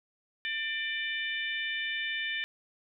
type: harmonic tone with a mistuned harmonic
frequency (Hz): 597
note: D5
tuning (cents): +28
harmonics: 3 / 4 / 5 / 6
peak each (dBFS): -34 / -36 / -38 / -40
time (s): 0.45-2.44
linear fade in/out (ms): 0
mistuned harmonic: 4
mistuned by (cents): -25
effects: none